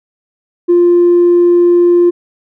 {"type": "tone with tanh clipping", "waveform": "triangle", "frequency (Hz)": 349.2, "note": "F4", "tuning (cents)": 0, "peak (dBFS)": -5, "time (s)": [0.68, 2.11], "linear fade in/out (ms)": 20, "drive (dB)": 5, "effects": []}